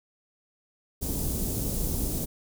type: band-stop noise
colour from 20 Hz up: pink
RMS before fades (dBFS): -29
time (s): 1.01-2.26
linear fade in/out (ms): 20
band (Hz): 360 to 8700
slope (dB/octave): 12
effects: none